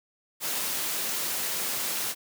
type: high-pass noise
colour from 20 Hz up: white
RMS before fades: -30 dBFS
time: 0.4-2.15 s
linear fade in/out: 50 ms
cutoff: 150 Hz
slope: 12 dB/octave
effects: none